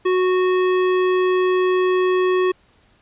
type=tone with hard clipping; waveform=sine; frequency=368.3 Hz; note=F#4; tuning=8 cents flat; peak=-17 dBFS; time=0.05-2.52 s; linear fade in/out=10 ms; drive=17 dB; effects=pink hiss -57 dBFS RMS until 3.01 s + resampled to 8000 Hz